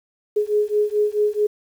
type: beating tone pair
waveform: sine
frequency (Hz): 416.9 / 421.5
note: G#4 / G#4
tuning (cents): +7 / +26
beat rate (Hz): 4.6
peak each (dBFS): -20 / -20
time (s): 0.36-1.47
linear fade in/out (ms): 10
effects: 8-bit